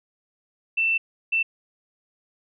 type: tone bursts at uneven times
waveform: sine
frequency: 2674 Hz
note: E7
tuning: 24 cents sharp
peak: -19 dBFS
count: 2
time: 0.77-0.98 / 1.32-1.43 s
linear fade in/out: 10 ms
effects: none